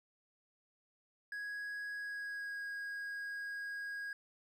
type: tone with pitch glide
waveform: triangle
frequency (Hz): 1661.2 to 1641.2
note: G#6 to G#6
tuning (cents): 0 to -21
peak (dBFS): -38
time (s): 1.32-4.13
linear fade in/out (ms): 2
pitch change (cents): -21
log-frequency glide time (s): 1.94-2.64
effects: none